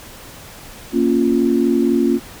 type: chord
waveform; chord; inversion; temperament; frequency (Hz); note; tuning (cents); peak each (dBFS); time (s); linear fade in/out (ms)
sine; Bb minor; none; equal; 233.1 / 277.2 / 349.2; Bb3 / Db4 / F4; 0 / 0 / 0; -17; 0.92-2.2; 50
effects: pink hiss -38 dBFS RMS until 2.4 s